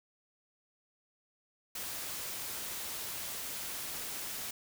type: noise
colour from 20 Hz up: white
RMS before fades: -40 dBFS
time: 1.75-4.51 s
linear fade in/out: 5 ms
effects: none